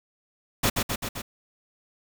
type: noise with echo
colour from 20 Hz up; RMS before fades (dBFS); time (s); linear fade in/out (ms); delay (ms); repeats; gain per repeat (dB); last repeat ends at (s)
pink; -22; 0.63-0.7; 10; 130; 4; -3; 1.22
effects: none